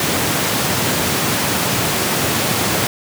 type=high-pass noise; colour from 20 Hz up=pink; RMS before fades=-18 dBFS; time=0-2.87 s; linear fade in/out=2 ms; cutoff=100 Hz; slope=24 dB/octave; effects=none